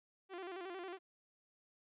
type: tone with vibrato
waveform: sawtooth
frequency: 365.3 Hz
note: F#4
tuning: 22 cents flat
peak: -40 dBFS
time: 0.29-0.99 s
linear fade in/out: 50 ms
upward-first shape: square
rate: 11 Hz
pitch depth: 86 cents each way
effects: resampled to 8000 Hz